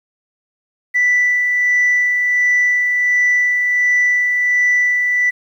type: tone with tremolo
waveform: sine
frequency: 1975.5 Hz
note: B6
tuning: in tune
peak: -9 dBFS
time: 0.94-5.31 s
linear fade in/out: 20 ms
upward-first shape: sine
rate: 1.4 Hz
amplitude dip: 35%
effects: tanh soft clip ceiling -8 dBFS + 8-bit